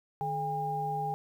sine tone cluster, 151.9 / 427 / 807 Hz, D#3 / G#4 / G#5, -41 / +48 / -50 cents, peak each -37 / -40 / -31 dBFS, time 0.21-1.14 s, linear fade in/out 0 ms, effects 10-bit

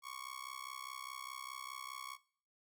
sawtooth tone with amplitude modulation, 1109 Hz, C#6, in tune, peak -37 dBFS, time 0.02-2.18 s, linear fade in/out 50 ms, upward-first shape sine, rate 64.9 Hz, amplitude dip 95%, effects noise-tail reverb RT60 0.5 s tail -19 dB re dry

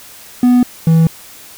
triangle tone pair in turn, 246.9 / 162.94 Hz, B3 / E3, 0 / -20 cents, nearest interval perfect fifth, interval 720 cents, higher first, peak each -4 dBFS, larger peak neither, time 0.43-0.63 / 0.87-1.07 s, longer neither, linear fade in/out 2 ms, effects white hiss -37 dBFS RMS until 1.57 s

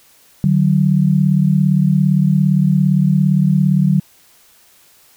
sine tone pair together, 150.19 / 187.7 Hz, D3 / F#3, +39 / +25 cents, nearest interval major third, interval 386 cents, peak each -13 dBFS, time 0.44-4 s, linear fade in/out 0 ms, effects white hiss -50 dBFS RMS until 5.16 s

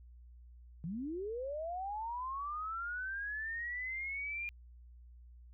sine linear sweep, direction up, 152.1 to 2422 Hz, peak -37 dBFS, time 0.84-4.49 s, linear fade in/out 0 ms, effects added 60 Hz sine -53 dBFS peak until 5.53 s

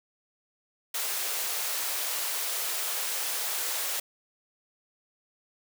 white high-pass noise, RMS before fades -31 dBFS, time 0.94-4 s, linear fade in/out 5 ms, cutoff 430 Hz, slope 24 dB/octave, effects none

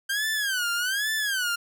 sawtooth tone with vibrato, 1568 Hz, G6, in tune, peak -21 dBFS, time 0.09-1.56 s, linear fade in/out 10 ms, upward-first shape sine, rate 1.2 Hz, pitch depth 200 cents each way, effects none

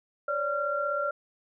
sine tone cluster, 547 / 583 / 1376 Hz, C#5 / D5 / F6, -23 / -13 / -26 cents, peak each -36 / -30 / -29 dBFS, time 0.28-1.11 s, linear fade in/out 5 ms, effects none

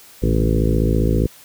harmonic tone with a mistuned harmonic, 55 Hz, A1, in tune, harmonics 1 / 2 / 3 / 4 / 5 / 6 / 7 / 8 / 9, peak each -18 / -21 / -23 / -24 / -25 / -26 / -26 / -27 / -28 dBFS, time 0.22-1.27 s, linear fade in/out 10 ms, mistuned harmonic 3, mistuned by -74 cents, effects white hiss -45 dBFS RMS until 1.44 s

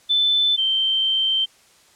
sine tone pair in turn, 3520 / 3123 Hz, A7 / G7, 0 / -7 cents, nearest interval major second, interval 207 cents, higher first, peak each -15 / -17 dBFS, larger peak first, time 0.09-0.57 / 0.57-1.46 s, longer second, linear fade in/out 20 ms, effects white hiss -54 dBFS RMS until 1.95 s + low-pass 9000 Hz 12 dB/octave

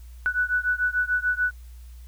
sine beating tone pair, 1480 / 1486.8 Hz, F#6 / F#6, 0 / +8 cents, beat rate 6.8 Hz, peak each -24 / -25 dBFS, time 0.26-1.51 s, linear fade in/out 0 ms, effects added 60 Hz sine -40 dBFS peak until 2.07 s + white hiss -59 dBFS RMS until 2.07 s

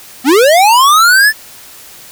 square linear sweep, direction up, 237.2 to 1779 Hz, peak -5 dBFS, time 0.24-1.33 s, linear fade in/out 50 ms, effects white hiss -35 dBFS RMS until 2.11 s

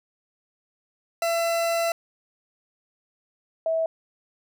40% pulse / sine tone pair in turn, 672 / 649.9 Hz, E5 / E5, +33 / -25 cents, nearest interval minor second, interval 58 cents, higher first, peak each -21 dBFS, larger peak neither, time 1.22-1.92 / 3.66-3.86 s, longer first, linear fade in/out 2 ms, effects none

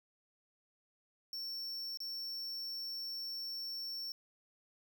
square tone with dropouts, 5440 Hz, F8, 46 cents flat, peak -40 dBFS, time 1.33-4.12 s, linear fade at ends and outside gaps 1 ms, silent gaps 1.973-2.003 s, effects none

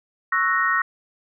sine chord, F# dominant seventh, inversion second, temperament equal, 1108.7 / 1318.5 / 1480 / 1864.7 Hz, C#6 / E6 / F#6 / A#6, 0 / 0 / 0 / 0 cents, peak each -24 / -24 / -26 / -21 dBFS, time 0.32-0.82 s, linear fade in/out 5 ms, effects none

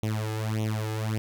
sawtooth tone with flanger, 108.8 Hz, A2, 19 cents flat, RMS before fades -29 dBFS, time 0.03-1.18 s, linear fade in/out 0 ms, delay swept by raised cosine 0.31 to 2.41 ms, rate 1.7 Hz, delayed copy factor +0.9, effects none

